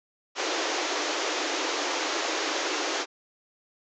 pink band-pass noise, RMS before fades -29 dBFS, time 0.35-3.06 s, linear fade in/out 50 ms, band 290 to 7000 Hz, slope 96 dB/octave, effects none

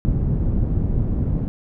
pink low-pass noise, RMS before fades -20 dBFS, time 0.05-1.48 s, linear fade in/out 0 ms, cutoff 210 Hz, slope 12 dB/octave, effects none

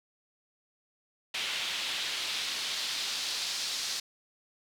pink noise with band-pass filter sweep, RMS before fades -34 dBFS, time 1.34-4 s, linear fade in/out 5 ms, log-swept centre 3100 to 4800 Hz, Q 1.8, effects none

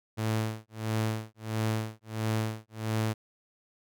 sawtooth tone with tremolo, 110 Hz, A2, in tune, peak -22 dBFS, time 0.17-3.14 s, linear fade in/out 20 ms, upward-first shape sine, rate 1.5 Hz, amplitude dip 100%, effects none

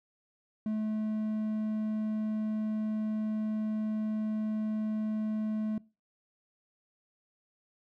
triangle tone, 215.8 Hz, A3, 33 cents flat, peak -27 dBFS, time 0.66-5.78 s, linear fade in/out 2 ms, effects noise-tail reverb RT60 0.3 s tail -22 dB re dry

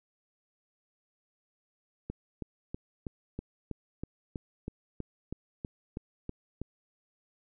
click train, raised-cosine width 3 ms, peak -23 dBFS, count 15, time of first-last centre 2.1-6.616 s, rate 3.1 Hz, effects none

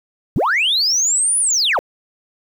sine linear two-way sweep, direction up then down, 76.4 to 10020 to 433.9 Hz, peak -12 dBFS, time 0.36-1.79 s, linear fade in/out 0 ms, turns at 1.39 s, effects tanh soft clip ceiling -11 dBFS + 8-bit

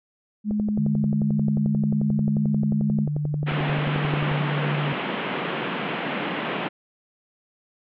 sine tone, 210 Hz, G#3, 19 cents sharp, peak -21 dBFS, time 0.44-3.08 s, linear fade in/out 50 ms
click train, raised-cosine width 2 ms, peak -18 dBFS, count 44, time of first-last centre 0.51-4.315 s, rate 11.3 Hz
sine tone with pitch glide, 148.1 to 146.74 Hz, D3 to D3, +15 to -1 cents, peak -23 dBFS, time 0.78-4.93 s, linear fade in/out 5 ms, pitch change -16 cents, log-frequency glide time 3.6-4.46 s
pink band-pass noise, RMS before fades -28 dBFS, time 3.46-6.69 s, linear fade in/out 20 ms, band 150 to 3200 Hz, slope 48 dB/octave
effects none

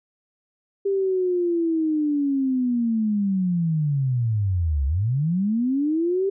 sine linear two-way sweep, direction down then up, 398.2 to 65.6 to 398.2 Hz, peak -19 dBFS, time 0.85-6.3 s, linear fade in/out 10 ms, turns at 4.86 s, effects none

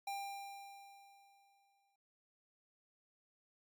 square tone with exponential decay, 795 Hz, G5, 24 cents sharp, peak -39 dBFS, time 0.07-1.96 s, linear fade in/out 5 ms, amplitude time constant 410 ms, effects MP3 96 kbps

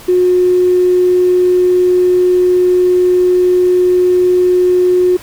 triangle tone, 362 Hz, F#4, 38 cents flat, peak -3 dBFS, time 0.08-5.17 s, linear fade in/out 10 ms, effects tanh soft clip ceiling -5 dBFS + pink hiss -35 dBFS RMS until 5.22 s

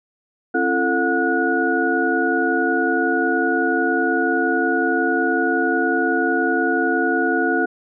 sine tone cluster, 267.7 / 338.5 / 444.1 / 723 / 1459 Hz, C4 / E4 / A4 / F#5 / F#6, +40 / +46 / +16 / -40 / -25 cents, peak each -23 / -22 / -24 / -24 / -21 dBFS, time 0.54-7.66 s, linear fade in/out 10 ms, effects none

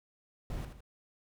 brown noise with echo, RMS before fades -37 dBFS, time 0.5-0.65 s, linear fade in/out 2 ms, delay 78 ms, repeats 2, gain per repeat -7 dB, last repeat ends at 0.806 s, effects none

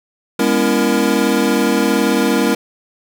square tone cluster, 204.4 / 243.2 / 280.7 / 333 / 470.2 Hz, G#3 / B3 / C#4 / E4 / A#4, -27 / -26 / +22 / +18 / +15 cents, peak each -20 dBFS, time 0.39-2.55 s, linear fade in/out 5 ms, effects none

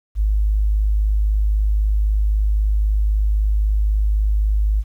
sine tone, 51.91 Hz, G#1, in tune, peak -14 dBFS, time 0.15-4.84 s, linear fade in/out 50 ms, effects 9-bit

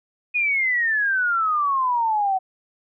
sine exponential sweep, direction down, 2489 to 744 Hz, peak -18 dBFS, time 0.34-2.39 s, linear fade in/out 20 ms, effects none

